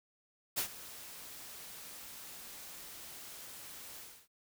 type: noise with ADSR envelope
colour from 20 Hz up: white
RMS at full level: -32 dBFS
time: 0.56-4.28 s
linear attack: 22 ms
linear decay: 92 ms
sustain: -17 dB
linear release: 290 ms
effects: none